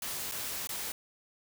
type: noise with dropouts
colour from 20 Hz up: white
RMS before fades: -37 dBFS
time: 0.02-0.92 s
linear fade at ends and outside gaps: 2 ms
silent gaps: 0.314-0.32 / 0.672-0.691 s
effects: none